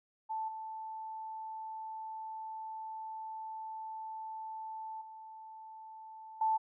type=tone with level steps; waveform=sine; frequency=880 Hz; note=A5; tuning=in tune; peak=-34 / -40 / -47 / -27 dBFS; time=0.29-6.58 s; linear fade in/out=20 ms; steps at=0.48 / 5.01 / 6.41 s; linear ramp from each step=5 ms; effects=none